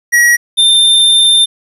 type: tone pair in turn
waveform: square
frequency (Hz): 1911 / 3592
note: A#6 / A7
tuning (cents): +43 / +35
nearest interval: major seventh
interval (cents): 1092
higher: second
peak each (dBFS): -6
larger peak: neither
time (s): 0.12-0.37 / 0.57-1.46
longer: second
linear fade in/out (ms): 20
effects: resampled to 32000 Hz + 8-bit